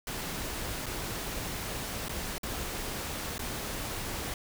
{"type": "noise with dropouts", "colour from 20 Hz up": "pink", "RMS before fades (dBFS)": -36, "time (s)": [0.07, 4.34], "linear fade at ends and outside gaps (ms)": 2, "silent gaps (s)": [[0.86, 0.864], [2.084, 2.093], [2.382, 2.432], [3.381, 3.392]], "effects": []}